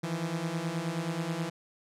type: beating tone pair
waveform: sawtooth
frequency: 160 / 169.4 Hz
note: D#3 / E3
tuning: +49 / +48 cents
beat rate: 9.4 Hz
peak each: -31 / -29 dBFS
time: 0.03-1.5 s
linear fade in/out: 10 ms
effects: low-pass 10000 Hz 12 dB/octave